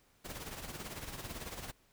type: noise with tremolo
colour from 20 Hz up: pink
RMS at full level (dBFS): -42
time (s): 0.24-1.72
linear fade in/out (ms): 20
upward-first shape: sine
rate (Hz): 18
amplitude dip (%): 60
effects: pink hiss -69 dBFS RMS until 1.92 s